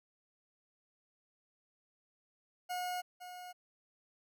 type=tone with echo; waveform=40% pulse; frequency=722 Hz; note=F#5; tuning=43 cents flat; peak=-35 dBFS; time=2.69-3.02 s; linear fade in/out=20 ms; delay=510 ms; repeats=1; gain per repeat=-10 dB; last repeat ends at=3.53 s; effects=none